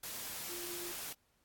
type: tone in noise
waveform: sine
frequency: 349.2 Hz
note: F4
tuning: in tune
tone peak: -46 dBFS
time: 0.49-0.92 s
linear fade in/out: 5 ms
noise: white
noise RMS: -43 dBFS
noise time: 0.03-1.13 s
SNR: -6 dB
effects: pink hiss -75 dBFS RMS until 1.44 s + AAC 64 kbps